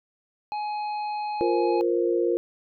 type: harmonic tone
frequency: 840 Hz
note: G#5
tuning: 19 cents sharp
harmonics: 1 / 3 / 5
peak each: -27 / -42 / -45 dBFS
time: 0.52-1.81 s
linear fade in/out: 0 ms
type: chord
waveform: sine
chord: F suspended fourth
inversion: none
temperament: equal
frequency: 349.2 / 466.2 / 523.3 Hz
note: F4 / Bb4 / C5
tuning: 0 / 0 / 0 cents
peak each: -23 / -25 / -29 dBFS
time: 1.41-2.37 s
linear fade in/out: 0 ms
effects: none